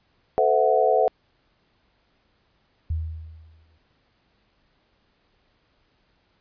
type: chord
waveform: sine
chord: F# half-diminished seventh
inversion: first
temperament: equal with one note detuned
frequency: 440 / 511 / 659.3 / 740 Hz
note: A4 / C5 / E5 / F#5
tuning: 0 / -41 / 0 / 0 cents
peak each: -22 dBFS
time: 0.38-1.08 s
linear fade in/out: 0 ms
type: tone with exponential decay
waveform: sine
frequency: 80 Hz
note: D#2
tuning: 49 cents sharp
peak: -21 dBFS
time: 2.9-3.78 s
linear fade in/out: 5 ms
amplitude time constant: 190 ms
effects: pink hiss -66 dBFS RMS until 6.4 s + resampled to 11025 Hz